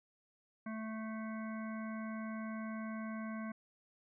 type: harmonic tone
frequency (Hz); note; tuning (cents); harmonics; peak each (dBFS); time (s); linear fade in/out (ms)
220; A3; 0; 1 / 3 / 5 / 7 / 9 / 10; -40 / -50 / -50 / -52 / -57 / -58; 0.66-3.52; 5
effects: none